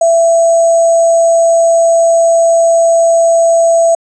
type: tone with sample-and-hold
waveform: sine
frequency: 668 Hz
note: E5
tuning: 23 cents sharp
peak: -5 dBFS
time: 0.01-3.95 s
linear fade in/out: 5 ms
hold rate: 7350 Hz
effects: resampled to 22050 Hz